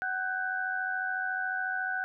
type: tone cluster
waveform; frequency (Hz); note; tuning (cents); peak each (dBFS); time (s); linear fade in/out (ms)
sine; 750 / 1495 / 1589; F#5 / F#6 / G6; +23 / +17 / +23; -36 / -31 / -37; 0.02-2.04; 0
effects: none